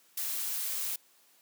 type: noise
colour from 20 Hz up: blue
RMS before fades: -34 dBFS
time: 0.17-0.96 s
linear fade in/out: 5 ms
effects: white hiss -64 dBFS RMS until 1.41 s + high-pass 200 Hz 12 dB/octave